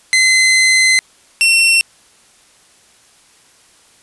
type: tone pair in turn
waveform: sawtooth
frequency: 2054 / 2713 Hz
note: C7 / E7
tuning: -33 / +49 cents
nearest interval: perfect fourth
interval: 482 cents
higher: second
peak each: -5 dBFS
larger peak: neither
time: 0.13-0.99 / 1.41-1.81 s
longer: first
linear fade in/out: 0 ms
effects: white hiss -49 dBFS RMS until 4.02 s + resampled to 24000 Hz